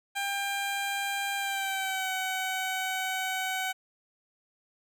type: tone with pitch glide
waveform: 15% pulse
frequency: 797 to 753.6 Hz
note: G5 to F#5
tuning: +28 to +32 cents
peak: -23 dBFS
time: 0.15-3.73 s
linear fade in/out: 20 ms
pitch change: -96 cents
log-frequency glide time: 1.37-2.11 s
effects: none